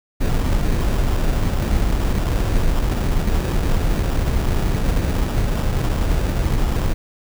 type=noise with sample-and-hold; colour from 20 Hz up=brown; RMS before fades=-18 dBFS; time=0.2-6.94 s; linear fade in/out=20 ms; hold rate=2100 Hz; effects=none